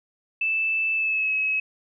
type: tone with pitch glide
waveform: sine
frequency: 2637 to 2566 Hz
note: E7 to E7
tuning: 0 to -47 cents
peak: -21 dBFS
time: 0.41-1.6 s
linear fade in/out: 5 ms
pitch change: -47 cents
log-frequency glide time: 0.94-1.33 s
effects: none